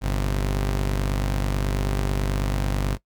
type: tone pair together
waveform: sawtooth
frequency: 49.18 / 131.4 Hz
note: G1 / C3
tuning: +6 / +8 cents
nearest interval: octave + perfect fourth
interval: 1702 cents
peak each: -18 / -27 dBFS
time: 0.01-2.98 s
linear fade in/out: 50 ms
effects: noise-tail reverb RT60 0.1 s tail -19 dB re dry